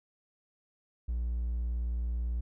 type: tone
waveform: triangle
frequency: 59.1 Hz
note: A#1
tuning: 24 cents sharp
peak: -27 dBFS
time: 1.08-2.41 s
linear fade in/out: 10 ms
effects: tanh soft clip ceiling -23 dBFS